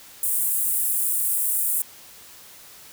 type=high-pass noise; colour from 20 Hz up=pink; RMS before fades=-23 dBFS; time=0.23-1.82 s; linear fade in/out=2 ms; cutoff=8600 Hz; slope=48 dB/octave; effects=white hiss -46 dBFS RMS until 2.92 s